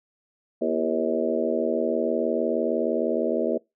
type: harmonic tone with a mistuned harmonic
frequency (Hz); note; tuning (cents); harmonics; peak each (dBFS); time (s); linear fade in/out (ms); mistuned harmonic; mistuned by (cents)
79.7; D#2; +42; 3 / 4 / 5 / 6 / 7 / 8; -29 / -29 / -29 / -29 / -29 / -29; 0.61-3.58; 10; 4; +71
effects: noise-tail reverb RT60 0.2 s tail -23 dB re dry